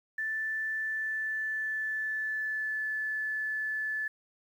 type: tone with pitch glide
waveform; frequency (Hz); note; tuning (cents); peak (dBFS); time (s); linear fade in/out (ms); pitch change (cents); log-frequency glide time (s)
sine; 1760 to 1735.8; A6 to A6; 0 to -24; -30; 0.18-4.08; 5; -24; 0.76-2.87
effects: 10-bit